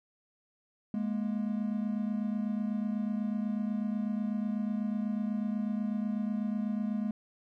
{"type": "tone pair together", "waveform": "triangle", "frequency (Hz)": [208.7, 236.8], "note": ["G#3", "A#3"], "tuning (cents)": [9, 27], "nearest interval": "major second", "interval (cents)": 218, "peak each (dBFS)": [-29, -33], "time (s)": [0.94, 7.11], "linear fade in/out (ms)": 2, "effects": []}